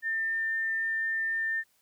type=tone; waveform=sine; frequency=1799 Hz; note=A6; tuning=38 cents sharp; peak=-27 dBFS; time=0.02-1.64 s; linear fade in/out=50 ms; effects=white hiss -69 dBFS RMS until 1.81 s